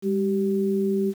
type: tone pair together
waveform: sine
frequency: 201.1 / 387 Hz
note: G3 / G4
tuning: +44 / -22 cents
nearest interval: major seventh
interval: 1134 cents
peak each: -23 dBFS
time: 0.02-1.14 s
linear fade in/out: 50 ms
effects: 8-bit